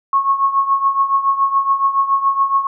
sine tone with tremolo, 1096 Hz, C#6, 20 cents flat, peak -9 dBFS, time 0.13-2.67 s, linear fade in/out 2 ms, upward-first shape triangle, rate 7.1 Hz, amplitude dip 80%, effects none

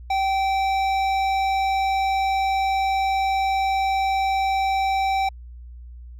sine tone with hard clipping, 775 Hz, G5, 20 cents flat, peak -21 dBFS, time 0.1-5.29 s, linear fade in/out 5 ms, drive 12 dB, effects added 60 Hz sine -37 dBFS peak until 6.19 s

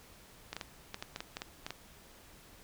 clicks, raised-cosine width 0.2 ms, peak -21 dBFS, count 11, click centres 0.53 / 0.566 / 0.612 / 0.944 / 1.025 / 1.161 / 1.205 / 1.369 / 1.419 / 1.665 / 1.706 s, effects pink hiss -57 dBFS RMS until 2.63 s

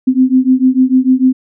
sine beating tone pair, 254.9 / 261.6 Hz, C4 / C4, -45 / 0 cents, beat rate 6.7 Hz, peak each -10 dBFS, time 0.07-1.33 s, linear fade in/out 10 ms, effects none

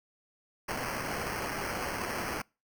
white noise with sample-and-hold, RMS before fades -35 dBFS, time 0.68-2.42 s, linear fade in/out 10 ms, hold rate 3675 Hz, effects noise-tail reverb RT60 0.3 s tail -26 dB re dry

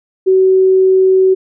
sine tone, 377.5 Hz, F#4, 35 cents sharp, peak -6 dBFS, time 0.26-1.35 s, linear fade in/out 20 ms, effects none

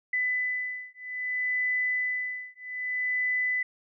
sine beating tone pair, 2000 / 2000.62 Hz, B6 / B6, +21 / +22 cents, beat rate 0.62 Hz, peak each -30 dBFS, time 0.13-3.63 s, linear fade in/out 5 ms, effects none

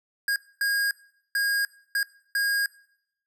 square tone bursts at uneven times, 1630 Hz, G#6, 33 cents flat, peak -23 dBFS, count 5, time 0.28-0.36 / 0.61-0.91 / 1.35-1.65 / 1.95-2.03 / 2.35-2.66 s, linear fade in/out 2 ms, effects noise-tail reverb RT60 0.7 s tail -21 dB re dry

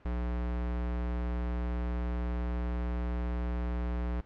square tone, 60 Hz, B1, 49 cents flat, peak -31 dBFS, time 0.05-4.21 s, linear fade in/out 5 ms, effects pink hiss -60 dBFS RMS until 4.25 s + low-pass 2000 Hz 12 dB/octave

